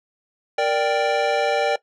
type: chord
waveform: square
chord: G minor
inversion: first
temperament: equal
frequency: 466.2 / 587.3 / 784 Hz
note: Bb4 / D5 / G5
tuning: 0 / 0 / 0 cents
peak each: -24 / -22 / -23 dBFS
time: 0.58-1.76 s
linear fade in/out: 5 ms
effects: noise-tail reverb RT60 0.1 s tail -18 dB re dry + low-pass 4000 Hz 12 dB/octave